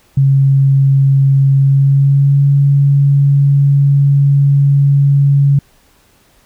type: tone with pitch glide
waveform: sine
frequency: 136.8 to 140.4 Hz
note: C#3 to C#3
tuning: -23 to +22 cents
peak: -6 dBFS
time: 0.17-5.59 s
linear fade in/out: 5 ms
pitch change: +45 cents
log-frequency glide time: 1.57-2.44 s
effects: pink hiss -51 dBFS RMS until 6.45 s